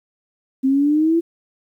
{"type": "exponential sweep", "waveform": "sine", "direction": "up", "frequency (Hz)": [261.6, 340], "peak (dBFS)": -13, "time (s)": [0.63, 1.21], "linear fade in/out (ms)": 20, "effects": ["9-bit"]}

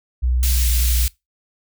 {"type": "tone with pitch glide", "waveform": "sine", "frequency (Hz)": [61.9, 60.24], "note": ["B1", "B1"], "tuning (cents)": [5, -42], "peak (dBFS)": -15, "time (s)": [0.22, 1.08], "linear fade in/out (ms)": 20, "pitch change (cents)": -47, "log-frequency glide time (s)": [0.56, 0.65]}
{"type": "high-pass noise", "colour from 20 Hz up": "white", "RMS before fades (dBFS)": -24, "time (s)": [0.43, 1.08], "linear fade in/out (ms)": 0, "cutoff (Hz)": 2600, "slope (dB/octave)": 12}
{"effects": ["noise-tail reverb RT60 0.2 s tail -22 dB re dry"]}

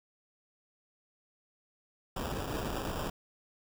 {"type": "noise with sample-and-hold", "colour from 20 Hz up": "pink", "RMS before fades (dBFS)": -36, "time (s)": [2.16, 3.1], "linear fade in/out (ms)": 5, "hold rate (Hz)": 2100, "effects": []}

